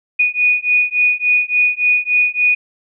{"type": "beating tone pair", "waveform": "sine", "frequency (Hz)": [2467, 2470.5], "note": ["D#7", "D#7"], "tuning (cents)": [-15, -13], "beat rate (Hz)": 3.5, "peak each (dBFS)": -15, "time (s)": [0.19, 2.55], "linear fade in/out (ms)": 10, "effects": []}